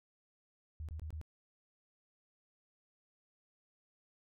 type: tone bursts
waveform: sine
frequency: 77.78 Hz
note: D#2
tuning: in tune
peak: -40 dBFS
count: 4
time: 0.8-1.214 s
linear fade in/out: 0 ms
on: 87 ms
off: 22 ms
effects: none